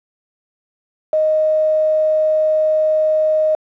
sine tone with quantisation, 622.3 Hz, D#5, in tune, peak -12 dBFS, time 1.13-3.55 s, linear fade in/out 2 ms, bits 5, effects low-pass 2000 Hz 12 dB/octave

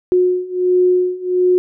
sine beating tone pair, 362.2 / 363.6 Hz, F#4 / F#4, -37 / -30 cents, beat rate 1.4 Hz, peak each -16 / -14 dBFS, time 0.12-1.58 s, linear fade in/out 0 ms, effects none

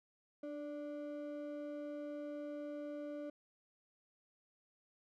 triangle ring-modulated tone, 440 Hz, A4, in tune, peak -37 dBFS, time 0.43-3.3 s, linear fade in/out 5 ms, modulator 144 Hz, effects none

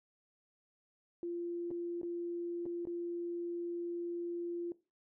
sine tone with dropouts, 345.1 Hz, F4, 21 cents flat, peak -36 dBFS, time 1.23-4.72 s, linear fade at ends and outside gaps 1 ms, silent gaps 1.706-1.712 / 2.015-2.031 / 2.656-2.662 / 2.853-2.871 s, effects noise-tail reverb RT60 0.3 s tail -19 dB re dry

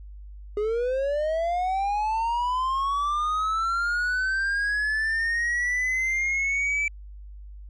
triangle linear sweep, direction up, 409 to 2322 Hz, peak -21 dBFS, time 0.57-6.88 s, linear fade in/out 2 ms, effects added 50 Hz sine -39 dBFS peak until 7.69 s + resampled to 22050 Hz

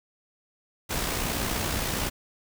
pink noise with amplitude modulation, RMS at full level -27 dBFS, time 0.89-2.1 s, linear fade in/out 20 ms, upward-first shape sine, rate 61.3 Hz, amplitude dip 40%, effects none

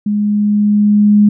sine tone with level ramp, 207.7 Hz, G#3, in tune, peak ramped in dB -12 to -4 dBFS, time 0.06-1.29 s, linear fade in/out 5 ms, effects none

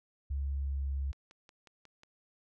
sine tone with pitch glide, 69.3 to 68.54 Hz, C#2 to C#2, 0 to -19 cents, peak -31 dBFS, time 0.3-1.12 s, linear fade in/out 10 ms, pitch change -19 cents, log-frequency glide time 0.53-0.87 s
click train, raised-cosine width 0.2 ms, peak -38 dBFS, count 6, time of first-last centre 1.13-2.034 s, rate 5.53 Hz
effects none

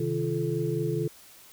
sine tone cluster, 132.1 / 156.7 / 343.7 / 432.9 Hz, C3 / D#3 / F4 / A4, +17 / +13 / -28 / -28 cents, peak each -31 dBFS, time 0-1.08 s, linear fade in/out 5 ms, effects white hiss -52 dBFS RMS until 1.52 s

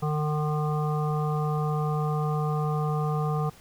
harmonic tone, 151.3 Hz, D#3, 48 cents flat, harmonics 1 / 3 / 5 / 7 / 8, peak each -25 / -33 / -34 / -38 / -36 dBFS, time 0.02-3.5 s, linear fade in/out 10 ms, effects added 62 Hz sine -56 dBFS peak until 3.6 s + pink hiss -53 dBFS RMS until 3.6 s

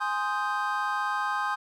triangle chord, Ab major seventh, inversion none, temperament equal, 830.6 / 1046.5 / 1244.5 / 1568 Hz, Ab5 / C6 / Eb6 / G6, 0 / 0 / 0 / 0 cents, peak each -30 dBFS, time 0-1.56 s, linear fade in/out 20 ms, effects none

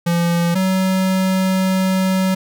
square tone pair in turn, 171.1 / 188.47 Hz, F3 / F#3, -35 / +32 cents, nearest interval major second, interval 167 cents, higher second, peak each -15 dBFS, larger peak neither, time 0.06-0.55 / 0.55-2.35 s, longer second, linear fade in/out 10 ms, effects none

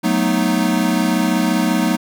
square chord, B dominant seventh, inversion second, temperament equal with one note detuned, 185 / 220 / 245.5 / 311.1 Hz, F#3 / A3 / B3 / D#4, 0 / 0 / -10 / 0 cents, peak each -21 dBFS, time 0.03-1.97 s, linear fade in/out 20 ms, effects none

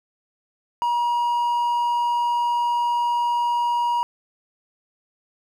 triangle tone, 955 Hz, A#5, 42 cents sharp, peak -17 dBFS, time 0.82-4.03 s, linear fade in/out 0 ms, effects none

